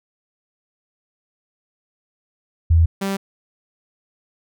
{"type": "tone pair in turn", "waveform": ["sine", "sawtooth"], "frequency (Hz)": [82.41, 195.63], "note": ["E2", "G3"], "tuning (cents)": [0, -3], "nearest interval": "octave + minor third", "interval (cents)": 1497, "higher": "second", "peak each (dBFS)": [-10, -17], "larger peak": "first", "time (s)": [[2.7, 2.86], [3.01, 3.17]], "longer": "neither", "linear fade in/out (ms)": 10, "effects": []}